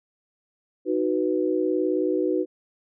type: chord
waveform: sine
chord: B major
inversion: first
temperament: equal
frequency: 311.1 / 370 / 493.9 Hz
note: D#4 / F#4 / B4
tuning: 0 / 0 / 0 cents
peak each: -25 / -24 / -27 dBFS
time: 0.85-2.46 s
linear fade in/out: 50 ms
effects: none